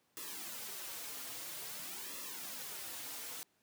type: noise with flanger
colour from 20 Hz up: white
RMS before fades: -45 dBFS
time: 0.17-3.43 s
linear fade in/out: 0 ms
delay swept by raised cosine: 1.3 to 5.4 ms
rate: 0.5 Hz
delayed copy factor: -0.8
effects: pink hiss -75 dBFS RMS until 3.62 s + high-pass 150 Hz 12 dB/octave